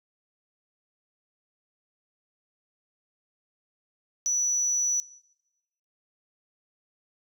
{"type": "tone", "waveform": "sine", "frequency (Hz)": 5920, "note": "F#8", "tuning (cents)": 0, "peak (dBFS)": -21, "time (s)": [4.26, 5], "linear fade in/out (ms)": 0, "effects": ["noise-tail reverb RT60 1.0 s tail -23 dB re dry", "tanh soft clip ceiling -21 dBFS"]}